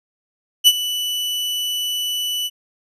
40% pulse tone with ADSR envelope, 2972 Hz, F#7, 7 cents sharp, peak -5 dBFS, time 0.64-2.5 s, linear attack 33 ms, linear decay 46 ms, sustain -15 dB, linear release 40 ms, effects resampled to 32000 Hz

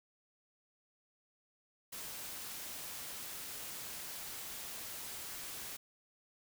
white noise, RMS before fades -45 dBFS, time 1.92-5.77 s, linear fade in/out 10 ms, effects none

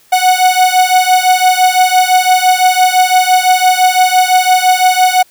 45% pulse beating tone pair, 735 / 740.9 Hz, F#5 / F#5, -12 / +2 cents, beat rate 5.9 Hz, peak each -10 dBFS, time 0.12-5.23 s, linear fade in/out 10 ms, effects white hiss -48 dBFS RMS until 5.3 s

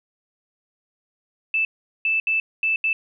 sine tone bursts at uneven times, 2637 Hz, E7, in tune, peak -18 dBFS, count 5, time 1.54-1.65 / 2.05-2.2 / 2.27-2.4 / 2.63-2.76 / 2.84-2.93 s, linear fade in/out 2 ms, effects none

